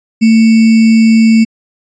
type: tone with sample-and-hold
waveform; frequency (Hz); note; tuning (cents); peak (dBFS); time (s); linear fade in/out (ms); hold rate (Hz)
sine; 224; A3; +31; -3; 0.21-1.45; 20; 2450
effects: resampled to 16000 Hz